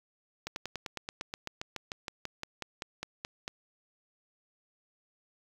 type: slowing click train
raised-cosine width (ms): 0.2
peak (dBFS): -19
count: 21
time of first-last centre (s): 0.47-3.479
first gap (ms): 91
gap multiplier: 1.05
effects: 8-bit